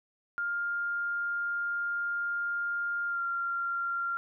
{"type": "tone with pitch glide", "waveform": "sine", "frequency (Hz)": [1404, 1383.9], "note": ["F6", "F6"], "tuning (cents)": [9, -16], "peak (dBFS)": -29, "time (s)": [0.38, 4.17], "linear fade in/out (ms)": 0, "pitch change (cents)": -25, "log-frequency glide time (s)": [3.07, 3.21], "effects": []}